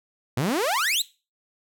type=exponential sweep; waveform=sawtooth; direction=up; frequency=112.8 to 4186 Hz; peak=-18 dBFS; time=0.37-1.02 s; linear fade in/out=5 ms; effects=noise-tail reverb RT60 0.3 s tail -19 dB re dry